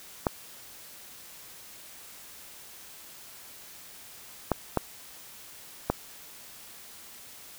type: clicks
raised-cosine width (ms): 1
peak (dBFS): -9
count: 4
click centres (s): 0.268 / 4.517 / 4.773 / 5.9
effects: white hiss -48 dBFS RMS until 7.58 s